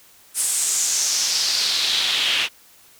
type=noise with band-pass filter sweep; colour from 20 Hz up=pink; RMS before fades=-21 dBFS; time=0.34-2.49 s; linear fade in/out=50 ms; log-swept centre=9200 to 2800 Hz; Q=3.3; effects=white hiss -51 dBFS RMS until 2.99 s